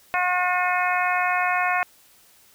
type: harmonic tone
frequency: 360.8 Hz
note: F#4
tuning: 44 cents flat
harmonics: 2 / 3 / 4 / 5 / 6 / 7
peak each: -24 / -26 / -27 / -28 / -29 / -29 dBFS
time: 0.14-1.83 s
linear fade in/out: 0 ms
effects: white hiss -55 dBFS RMS until 2.54 s